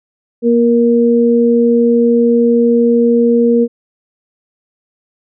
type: tone pair together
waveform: sine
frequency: 237 / 470 Hz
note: A#3 / A#4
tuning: +29 / +14 cents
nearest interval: octave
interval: 1185 cents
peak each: -10 dBFS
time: 0.42-3.68 s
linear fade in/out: 50 ms
effects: none